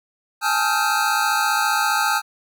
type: tone cluster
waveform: square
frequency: 823 / 878 / 1273 / 1385 / 1559 Hz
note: G#5 / A5 / D#6 / F6 / G6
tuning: -16 / -4 / +39 / -15 / -10 cents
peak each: -25 dBFS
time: 0.41-2.22 s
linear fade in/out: 50 ms
effects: none